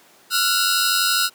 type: tone cluster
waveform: sawtooth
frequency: 1367 / 1459 / 3828 / 4190 / 4997 Hz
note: F6 / F#6 / A#7 / C8 / D#8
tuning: -37 / -25 / +45 / +2 / +7 cents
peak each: -19 / -19 / -21 / -22 / -22 dBFS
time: 0.3-1.3 s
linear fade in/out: 50 ms
effects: pink hiss -51 dBFS RMS until 1.34 s + high-pass 300 Hz 12 dB/octave